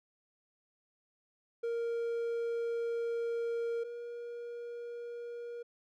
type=tone pair in turn; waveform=triangle; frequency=466.2 / 474.6 Hz; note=A#4 / A#4; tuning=0 / +31 cents; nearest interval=unison; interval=31 cents; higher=second; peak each=-30 / -38 dBFS; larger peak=first; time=1.63-3.84 / 3.84-5.63 s; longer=first; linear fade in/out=10 ms; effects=none